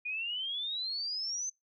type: exponential sweep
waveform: sine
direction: up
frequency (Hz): 2431 to 6272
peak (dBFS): -33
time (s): 0.05-1.5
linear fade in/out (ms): 10
effects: noise-tail reverb RT60 0.2 s tail -25 dB re dry

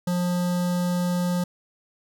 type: tone with notch filter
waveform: square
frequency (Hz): 177.5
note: F3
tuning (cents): +28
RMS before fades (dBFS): -24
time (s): 0.07-1.44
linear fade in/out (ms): 5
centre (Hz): 2300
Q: 1.3
effects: none

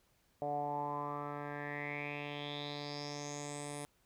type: tone with low-pass filter sweep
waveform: 10% pulse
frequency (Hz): 145.5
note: D3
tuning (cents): -16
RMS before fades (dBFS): -41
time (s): 0.42-3.85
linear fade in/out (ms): 0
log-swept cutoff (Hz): 660 to 10000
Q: 6.8
effects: pink hiss -73 dBFS RMS until 4.05 s

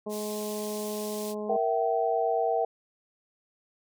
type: harmonic tone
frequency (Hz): 210.7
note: G#3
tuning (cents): +25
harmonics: 1 / 2 / 3 / 4 / 5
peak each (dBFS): -36 / -34 / -38 / -45 / -46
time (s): 0.06-1.57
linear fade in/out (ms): 10
type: band-pass noise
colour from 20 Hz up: white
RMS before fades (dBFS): -42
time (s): 0.09-1.35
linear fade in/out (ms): 50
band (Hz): 3100 to 13000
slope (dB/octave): 12
type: chord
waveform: sine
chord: E diminished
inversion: second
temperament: equal with one note detuned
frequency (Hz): 466.2 / 659.3 / 768.3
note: Bb4 / E5 / G5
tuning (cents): 0 / 0 / -35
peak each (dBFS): -28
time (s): 1.49-2.65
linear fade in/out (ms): 5
effects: none

